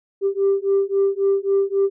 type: beating tone pair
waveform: sine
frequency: 392 / 395.7 Hz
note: G4 / G4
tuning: 0 / +16 cents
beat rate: 3.7 Hz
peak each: -18 dBFS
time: 0.21-1.9 s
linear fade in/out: 50 ms
effects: tanh soft clip ceiling -11 dBFS